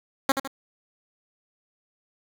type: tone with echo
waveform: 10% pulse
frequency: 270.7 Hz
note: C#4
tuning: 41 cents flat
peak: -9 dBFS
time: 0.29-0.32 s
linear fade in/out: 2 ms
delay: 78 ms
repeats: 2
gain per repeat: -7 dB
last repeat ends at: 0.476 s
effects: none